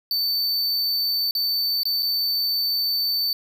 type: tone with dropouts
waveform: square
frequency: 4543 Hz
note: C#8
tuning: 42 cents sharp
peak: -21 dBFS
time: 0.11-3.33 s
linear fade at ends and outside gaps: 1 ms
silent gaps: 1.31-1.351 / 1.833-1.854 / 2.024-2.029 s
effects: none